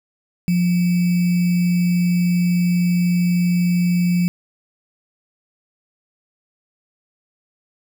sine tone with sample-and-hold, 176.4 Hz, F3, 18 cents sharp, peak -14 dBFS, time 0.48-4.28 s, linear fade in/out 0 ms, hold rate 2450 Hz, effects none

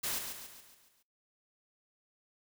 white noise with echo, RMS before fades -35 dBFS, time 0.03-0.19 s, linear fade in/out 10 ms, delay 140 ms, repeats 6, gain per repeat -6 dB, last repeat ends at 1.03 s, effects noise-tail reverb RT60 0.3 s tail -24 dB re dry

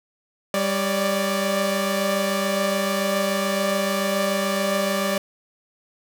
sawtooth tone cluster, 197.7 / 568 / 595 Hz, G3 / C#5 / D5, +15 / +42 / +22 cents, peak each -21 / -22 / -21 dBFS, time 0.54-5.18 s, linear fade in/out 2 ms, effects none

